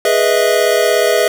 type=chord; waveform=square; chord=E major seventh; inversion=first; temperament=equal with one note detuned; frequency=415.3 / 491.6 / 622.3 / 659.3 Hz; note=G#4 / B4 / D#5 / E5; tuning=0 / -8 / 0 / 0 cents; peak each=-17 dBFS; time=0.05-1.28 s; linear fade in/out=2 ms; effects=none